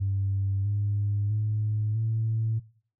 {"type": "tone with pitch steps", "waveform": "sine", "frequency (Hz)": [98, 102.34, 106.87, 111.6], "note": ["G2", "G#2", "A2", "A2"], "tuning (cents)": [0, -25, -50, 25], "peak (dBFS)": -23, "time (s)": [0, 2.6], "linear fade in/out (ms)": 20, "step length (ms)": 650, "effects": ["noise-tail reverb RT60 0.5 s tail -21 dB re dry", "tanh soft clip ceiling -19 dBFS"]}